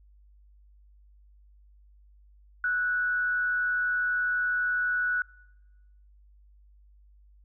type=tone with frequency modulation; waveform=sine; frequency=1474 Hz; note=F#6; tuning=7 cents flat; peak=-24 dBFS; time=2.64-5.22 s; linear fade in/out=2 ms; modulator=132 Hz; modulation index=0.29; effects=noise-tail reverb RT60 1.0 s tail -24 dB re dry + added 50 Hz sine -54 dBFS peak until 7.44 s